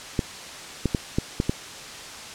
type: clicks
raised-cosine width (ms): 3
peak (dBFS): -8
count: 6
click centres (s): 0.192 / 0.857 / 0.948 / 1.185 / 1.401 / 1.495
effects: white hiss -38 dBFS RMS until 2.34 s + low-pass 7000 Hz 12 dB/octave